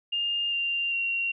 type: tone with pitch steps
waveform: sine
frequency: 2816 / 2784 / 2752 Hz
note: F7 / F7 / F7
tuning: +14 / -6 / -26 cents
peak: -25 dBFS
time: 0.12-1.32 s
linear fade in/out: 10 ms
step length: 400 ms
effects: none